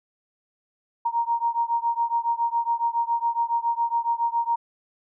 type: beating tone pair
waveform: sine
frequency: 931 / 938.2 Hz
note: A#5 / A#5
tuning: -2 / +11 cents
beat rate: 7.2 Hz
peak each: -24 / -25 dBFS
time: 1.05-4.56 s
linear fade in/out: 10 ms
effects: none